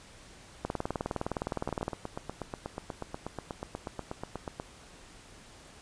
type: two click trains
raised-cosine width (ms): 1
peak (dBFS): -21 / -17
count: 25 / 25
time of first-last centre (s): 1.69-4.599 / 0.65-1.881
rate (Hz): 8.25 / 19.5
effects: pink hiss -53 dBFS RMS until 5.81 s + resampled to 22050 Hz